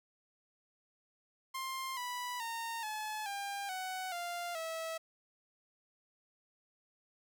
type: tone with pitch steps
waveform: sawtooth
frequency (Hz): 1056 / 985.3 / 919.3 / 857.7 / 800.3 / 746.7 / 696.7 / 650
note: C6 / B5 / A#5 / A5 / G5 / F#5 / F5 / E5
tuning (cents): +16 / -4 / -24 / -44 / +36 / +16 / -4 / -24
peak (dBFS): -34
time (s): 1.54-4.98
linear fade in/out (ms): 10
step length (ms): 430
effects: none